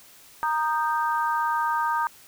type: chord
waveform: sine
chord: Eb major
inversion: second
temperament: equal with one note detuned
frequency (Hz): 932.3 / 1230.2 / 1568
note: Bb5 / Eb6 / G6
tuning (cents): 0 / -20 / 0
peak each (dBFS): -24 / -27 / -30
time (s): 0.43-2.07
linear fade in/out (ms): 0
effects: white hiss -51 dBFS RMS until 2.27 s